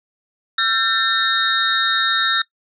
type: tone cluster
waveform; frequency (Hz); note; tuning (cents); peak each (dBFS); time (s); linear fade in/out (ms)
sine; 1348 / 1574 / 1802 / 3730 / 4192; E6 / G6 / A6 / A#7 / C8; +38 / +7 / +41 / 0 / +2; -21 / -25 / -22 / -19 / -27; 0.58-2.42; 5
effects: noise-tail reverb RT60 0.1 s tail -22 dB re dry